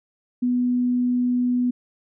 sine tone, 246.9 Hz, B3, in tune, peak -18 dBFS, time 0.42-1.71 s, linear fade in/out 10 ms, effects none

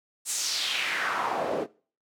pink noise with band-pass filter sweep, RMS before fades -29 dBFS, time 0.25-1.67 s, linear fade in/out 50 ms, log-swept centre 8700 to 390 Hz, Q 2.5, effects noise-tail reverb RT60 0.4 s tail -21 dB re dry + high-pass 150 Hz 12 dB/octave

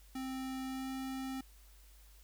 square tone with pitch glide, 262.3 to 264.1 Hz, C4 to C4, +4 to +16 cents, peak -39 dBFS, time 0.15-1.41 s, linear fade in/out 5 ms, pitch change +12 cents, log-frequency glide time 0.66-0.9 s, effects added 50 Hz sine -57 dBFS peak until 2.23 s + white hiss -65 dBFS RMS until 2.23 s

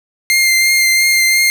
sawtooth tone with vibrato, 2105 Hz, C7, 10 cents sharp, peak -6 dBFS, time 0.3-1.5 s, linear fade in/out 0 ms, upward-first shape triangle, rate 2.9 Hz, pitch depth 19 cents each way, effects none

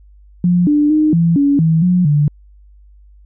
sine tone with pitch steps, 176.9 / 295.4 / 307.1 / 167.5 / 283 / 161.3 / 179.8 / 147 Hz, F3 / D4 / D#4 / E3 / C#4 / E3 / F#3 / D3, +23 / +10 / -23 / +28 / +36 / -37 / -49 / +2 cents, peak -9 dBFS, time 0.44-2.28 s, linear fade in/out 2 ms, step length 230 ms, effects added 50 Hz sine -41 dBFS peak until 3.25 s

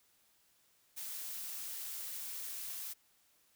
blue noise, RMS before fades -43 dBFS, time 0.96-2.94 s, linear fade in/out 20 ms, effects white hiss -71 dBFS RMS until 3.55 s

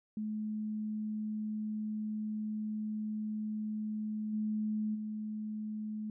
sine tone with level steps, 214.2 Hz, A3, 46 cents flat, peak -34 / -31 / -36 dBFS, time 0.17-6.1 s, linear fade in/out 2 ms, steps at 4.32 / 4.94 s, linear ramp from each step 20 ms, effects none

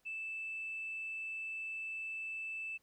sine tone, 2637 Hz, E7, in tune, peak -38 dBFS, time 0.05-2.78 s, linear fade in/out 20 ms, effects tanh soft clip ceiling -34 dBFS + pink hiss -75 dBFS RMS until 2.82 s

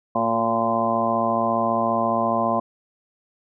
harmonic tone with a mistuned harmonic, 114.7 Hz, A#2, 28 cents flat, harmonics 1 / 2 / 3 / 4 / 5 / 6 / 7 / 8 / 9, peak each -36 / -26 / -32 / -35 / -26 / -24 / -30 / -33 / -24 dBFS, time 0.15-2.6 s, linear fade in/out 5 ms, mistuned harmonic 3, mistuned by +32 cents, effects none

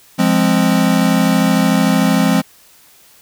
square chord, F minor, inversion none, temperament equal, 174.61 / 207.7 / 261.6 Hz, F3 / Ab3 / C4, 0 / 0 / 0 cents, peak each -16 dBFS, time 0.18-2.42 s, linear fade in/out 20 ms, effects white hiss -47 dBFS RMS until 3.21 s

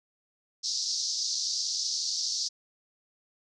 white band-pass noise, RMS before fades -31 dBFS, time 0.63-2.49 s, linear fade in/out 20 ms, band 4400 to 5900 Hz, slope 48 dB/octave, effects none

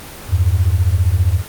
sine beating tone pair, 82.41 / 97.41 Hz, E2 / G2, 0 / -10 cents, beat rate 15 Hz, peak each -14 / -14 dBFS, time 0.28-1.43 s, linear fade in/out 50 ms, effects pink hiss -33 dBFS RMS until 1.48 s + Opus 24 kbps

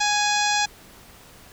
harmonic tone with a mistuned harmonic, 830 Hz, G#5, 1 cent flat, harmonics 1 / 2 / 3 / 4 / 5 / 6 / 7 / 8 / 9, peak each -23 / -26 / -28 / -29 / -30 / -31 / -31 / -32 / -33 dBFS, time 0-0.66 s, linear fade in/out 10 ms, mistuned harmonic 4, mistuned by +34 cents, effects pink hiss -48 dBFS RMS until 1.52 s

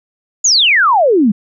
sine exponential sweep, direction down, 7190 to 192 Hz, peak -7 dBFS, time 0.44-1.32 s, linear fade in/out 10 ms, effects none

